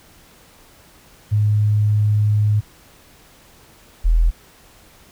sine tone pair in turn, 105.2 / 41.06 Hz, G#2 / E1, +23 / -6 cents, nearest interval octave + major third, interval 1629 cents, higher first, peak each -13 / -11 dBFS, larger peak second, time 1.31-2.61 / 4.04-4.31 s, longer first, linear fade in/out 20 ms, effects pink hiss -49 dBFS RMS until 5.11 s

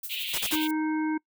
violet noise with tremolo, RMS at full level -35 dBFS, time 0.03-0.71 s, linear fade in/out 5 ms, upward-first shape sine, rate 12 Hz, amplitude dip 60%
white band-pass noise, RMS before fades -34 dBFS, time 0.09-0.68 s, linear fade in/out 20 ms, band 2500 to 3700 Hz, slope 48 dB/octave
white noise bursts, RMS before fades -29 dBFS, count 3, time 0.33-0.559 s, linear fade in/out 10 ms, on 53 ms, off 35 ms
harmonic tone, 311.1 Hz, D#4, in tune, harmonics 1 / 3 / 5 / 7, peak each -25 / -35 / -39 / -42 dBFS, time 0.52-1.18 s, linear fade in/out 10 ms
effects noise-tail reverb RT60 0.1 s tail -25 dB re dry

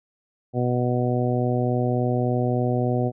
harmonic tone, 123.47 Hz, B2, in tune, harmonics 1 / 2 / 3 / 4 / 5 / 6, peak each -23 / -26 / -28 / -29 / -30 / -31 dBFS, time 0.53-3.12 s, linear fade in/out 50 ms, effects none

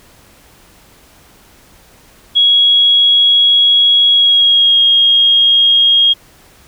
sine tone with pitch glide, 3322 to 3259 Hz, G#7 to G#7, 0 to -33 cents, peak -6 dBFS, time 2.35-6.14 s, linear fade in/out 20 ms, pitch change -33 cents, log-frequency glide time 4.1-4.81 s, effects pink hiss -45 dBFS RMS until 6.67 s

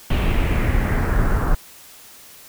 brown noise with low-pass filter sweep, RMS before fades -18 dBFS, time 0.1-1.55 s, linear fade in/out 5 ms, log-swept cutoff 3000 to 1300 Hz, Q 2.6, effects white hiss -44 dBFS RMS until 2.48 s

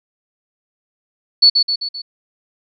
sine tone with echo, 4435 Hz, C#8, in tune, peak -5 dBFS, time 1.42-1.5 s, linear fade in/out 10 ms, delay 130 ms, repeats 4, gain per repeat -5 dB, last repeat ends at 2.02 s, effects none

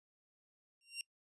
20% pulse tone with exponential growth, 2766 Hz, F7, 17 cents flat, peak -32 dBFS, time 0.81-1.01 s, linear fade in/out 1 ms, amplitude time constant 43 ms, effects noise-tail reverb RT60 0.1 s tail -24 dB re dry + resampled to 24000 Hz

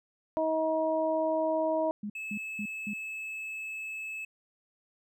harmonic tone, 317.7 Hz, D#4, 36 cents sharp, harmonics 1 / 2 / 3, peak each -33 / -27 / -34 dBFS, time 0.37-1.91 s, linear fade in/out 0 ms
sine tone bursts, 207.7 Hz, G#3, in tune, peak -33 dBFS, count 4, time 2.03-2.936 s, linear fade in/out 5 ms, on 69 ms, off 210 ms
triangle tone, 2600 Hz, E7, 24 cents flat, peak -34 dBFS, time 2.15-4.25 s, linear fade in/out 5 ms
effects none

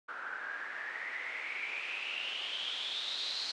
white noise with low-pass filter sweep, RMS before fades -39 dBFS, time 0.08-3.52 s, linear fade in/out 10 ms, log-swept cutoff 1400 to 4300 Hz, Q 8.5, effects high-pass 400 Hz 12 dB/octave + resampled to 22050 Hz

